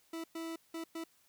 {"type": "tone bursts at uneven times", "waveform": "40% pulse", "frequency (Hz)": 328.2, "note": "E4", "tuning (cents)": -8, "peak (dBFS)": -38, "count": 4, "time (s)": [[0.13, 0.24], [0.35, 0.56], [0.74, 0.84], [0.95, 1.04]], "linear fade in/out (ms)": 5, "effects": ["white hiss -69 dBFS RMS until 1.28 s"]}